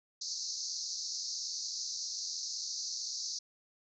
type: band-pass noise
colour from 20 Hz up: white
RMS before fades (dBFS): -39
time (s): 0.21-3.39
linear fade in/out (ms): 5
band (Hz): 4200 to 6500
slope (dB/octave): 96
effects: none